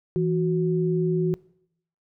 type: tone pair together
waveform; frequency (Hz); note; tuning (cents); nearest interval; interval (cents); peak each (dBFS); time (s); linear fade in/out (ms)
sine; 164.81 / 368.1; E3 / F#4; 0 / -9; octave + major second; 1391; -23; 0.16-1.34; 0
effects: noise-tail reverb RT60 0.7 s tail -22 dB re dry